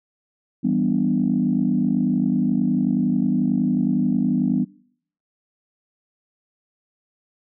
sine chord, E minor seventh, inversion none, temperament equal with one note detuned, 164.81 / 196 / 246.9 / 294.7 Hz, E3 / G3 / B3 / D4, 0 / 0 / 0 / +6 cents, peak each -26 / -22 / -20 / -25 dBFS, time 0.63-4.65 s, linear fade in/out 20 ms, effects noise-tail reverb RT60 0.6 s tail -22 dB re dry + tanh soft clip ceiling -8 dBFS

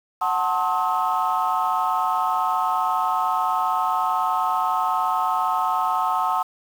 sine chord, F# diminished seventh, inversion none, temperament just, 740 / 888 / 1065.6 / 1278.7 Hz, F#5 / A5 / C6 / Eb6, 0 / +16 / +31 / +47 cents, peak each -24 dBFS, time 0.21-6.43 s, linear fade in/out 10 ms, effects tanh soft clip ceiling -12 dBFS + 7-bit

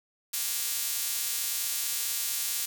sawtooth tone with high-pass filter, 235.5 Hz, A#3, 18 cents sharp, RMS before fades -31 dBFS, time 0.33-2.66 s, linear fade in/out 10 ms, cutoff 6800 Hz, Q 0.52, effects 8-bit

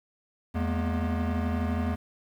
square tone cluster, 83.4 / 211.4 / 238.3 Hz, E2 / G#3 / A#3, +21 / +31 / +38 cents, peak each -29 / -34 / -32 dBFS, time 0.54-1.96 s, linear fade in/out 20 ms, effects low-pass 2000 Hz 12 dB/octave + 9-bit

